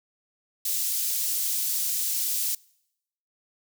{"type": "high-pass noise", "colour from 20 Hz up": "white", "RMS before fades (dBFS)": -27, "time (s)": [0.65, 2.55], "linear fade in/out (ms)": 5, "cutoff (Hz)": 5000, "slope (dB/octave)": 12, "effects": ["noise-tail reverb RT60 0.8 s tail -25 dB re dry"]}